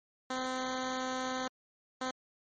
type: tone bursts at uneven times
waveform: 10% pulse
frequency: 257.7 Hz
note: C4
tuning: 26 cents flat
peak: -25 dBFS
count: 2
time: 0.3-1.48 / 2.01-2.11 s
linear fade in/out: 5 ms
effects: MP3 32 kbps